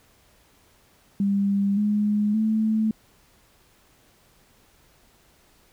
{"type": "tone with pitch steps", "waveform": "sine", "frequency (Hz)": [199.2, 208.6, 218.5], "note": ["G3", "G#3", "A3"], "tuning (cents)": [28, 8, -12], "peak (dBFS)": -19, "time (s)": [1.2, 2.91], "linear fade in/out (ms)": 2, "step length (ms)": 570, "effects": ["pink hiss -59 dBFS RMS until 5.72 s"]}